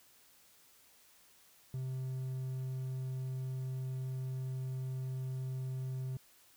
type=tone; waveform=triangle; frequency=130.2 Hz; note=C3; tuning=8 cents flat; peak=-34 dBFS; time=1.74-6.17 s; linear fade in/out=2 ms; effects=white hiss -64 dBFS RMS until 6.56 s